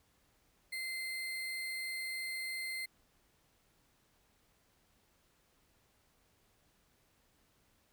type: tone with sample-and-hold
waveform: sine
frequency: 2077 Hz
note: C7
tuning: 13 cents flat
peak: -37 dBFS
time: 0.72-2.86 s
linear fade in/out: 10 ms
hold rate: 6300 Hz
effects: pink hiss -72 dBFS RMS until 7.92 s